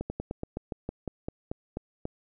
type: slowing click train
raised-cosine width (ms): 2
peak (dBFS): -19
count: 13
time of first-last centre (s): 0.01-2.054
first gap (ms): 90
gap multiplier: 1.11
effects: none